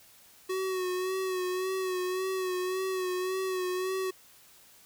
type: tone with vibrato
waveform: square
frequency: 371.6 Hz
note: F#4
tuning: 7 cents sharp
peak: -30 dBFS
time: 0.49-4.11 s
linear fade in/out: 10 ms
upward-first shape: sine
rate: 1.8 Hz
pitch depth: 37 cents each way
effects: white hiss -57 dBFS RMS until 4.85 s